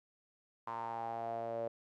sawtooth tone with band-pass filter sweep, 115.2 Hz, A#2, 20 cents flat, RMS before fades -40 dBFS, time 0.67-1.68 s, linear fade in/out 5 ms, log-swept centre 1000 to 560 Hz, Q 7.1, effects none

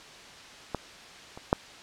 clicks, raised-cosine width 1 ms, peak -15 / -27 / -6 dBFS, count 3, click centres 0.747 / 1.375 / 1.529 s, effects white hiss -47 dBFS RMS until 1.82 s + low-pass 5000 Hz 12 dB/octave

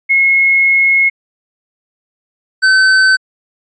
sine / square tone pair in turn, 2169 / 1530 Hz, C#7 / G6, -38 / -42 cents, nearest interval tritone, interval 604 cents, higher first, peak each -7 dBFS, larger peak neither, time 0.09-1.1 / 2.62-3.17 s, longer first, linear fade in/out 20 ms, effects resampled to 16000 Hz

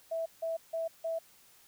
sine tone bursts, 656 Hz, E5, 9 cents flat, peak -31 dBFS, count 4, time 0.11-1.19 s, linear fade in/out 10 ms, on 150 ms, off 160 ms, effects white hiss -61 dBFS RMS until 1.67 s

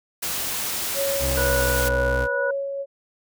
white noise, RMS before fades -27 dBFS, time 0.22-1.89 s, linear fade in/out 10 ms
sine tone with tremolo, 554.4 Hz, C#5, in tune, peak -22 dBFS, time 0.94-2.86 s, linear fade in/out 50 ms, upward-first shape sine, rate 2.1 Hz, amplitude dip 40%
35% pulse tone with pitch glide, 65.4 to 63.14 Hz, C2 to B1, 0 to +39 cents, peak -22 dBFS, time 1.19-2.28 s, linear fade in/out 50 ms, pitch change -61 cents, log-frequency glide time 1.35-1.83 s
harmonic tone, 489.3 Hz, B4, 16 cents flat, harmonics 1 / 2 / 3, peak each -28 / -32 / -25 dBFS, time 1.37-2.51 s, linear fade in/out 5 ms
effects none

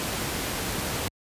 pink noise, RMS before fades -29 dBFS, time 0-1.08 s, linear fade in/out 0 ms, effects high-pass 60 Hz 12 dB/octave + resampled to 32000 Hz

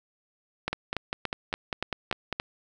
two click trains, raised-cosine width 0.3 ms, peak -12 / -13 dBFS, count 7 / 9, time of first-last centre 0.68-2.399 / 0.73-2.327 s, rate 3.49 / 5.01 Hz, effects none

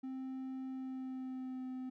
triangle tone with pitch glide, 262.2 to 257.1 Hz, C4 to C4, +4 to -30 cents, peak -38 dBFS, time 0.03-1.9 s, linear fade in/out 10 ms, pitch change -34 cents, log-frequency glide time 0.7-1.65 s, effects none

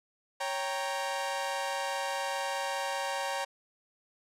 sawtooth chord, G diminished, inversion second, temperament equal, 554.4 / 784 / 932.3 Hz, Db5 / G5 / Bb5, 0 / 0 / 0 cents, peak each -32 dBFS, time 0.4-3.45 s, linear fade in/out 10 ms, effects low-pass 10000 Hz 12 dB/octave

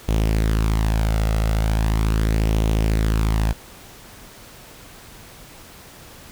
sawtooth tone with flanger, 54.1 Hz, A1, 29 cents flat, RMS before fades -19 dBFS, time 0.08-3.53 s, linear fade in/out 10 ms, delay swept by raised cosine 0.31 to 1.51 ms, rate 0.39 Hz, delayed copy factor +0.5, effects pink hiss -43 dBFS RMS until 6.31 s

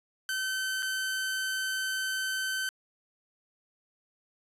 sawtooth tone with dropouts, 1535 Hz, G6, 37 cents flat, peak -26 dBFS, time 0.29-2.69 s, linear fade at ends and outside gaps 1 ms, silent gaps 0.824-0.828 s, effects resampled to 32000 Hz + 11-bit

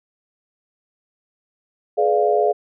sine chord, G# diminished seventh, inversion none, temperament equal with one note detuned, 423.8 / 493.9 / 587.3 / 698.5 Hz, G#4 / B4 / D5 / F5, +35 / 0 / 0 / 0 cents, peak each -18 / -24 / -21 / -19 dBFS, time 1.97-2.53 s, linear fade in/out 20 ms, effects none

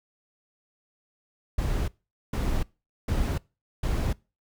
brown noise bursts, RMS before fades -26 dBFS, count 4, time 1.58-4.13 s, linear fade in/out 5 ms, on 300 ms, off 450 ms, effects noise-tail reverb RT60 0.3 s tail -24 dB re dry

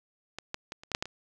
clicks, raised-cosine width 0.2 ms, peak -20 / -16 / -21 / -29 / -19 / -7 / -13 / -24 dBFS, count 8, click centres 0.386 / 0.544 / 0.721 / 0.835 / 0.917 / 0.949 / 1.025 / 1.056 s, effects none

